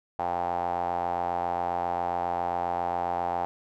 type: tone with band-pass filter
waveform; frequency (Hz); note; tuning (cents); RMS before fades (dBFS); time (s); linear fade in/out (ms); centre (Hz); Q
sawtooth; 87.4; F2; +2; -29; 0.19-3.45; 0; 790; 6.8
effects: none